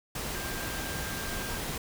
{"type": "tone in noise", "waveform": "sine", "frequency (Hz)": 1589, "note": "G6", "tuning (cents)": 23, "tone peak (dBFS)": -41, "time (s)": [0.35, 1.58], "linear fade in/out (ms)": 5, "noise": "pink", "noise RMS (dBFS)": -35, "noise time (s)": [0.15, 1.78], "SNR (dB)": -9, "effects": []}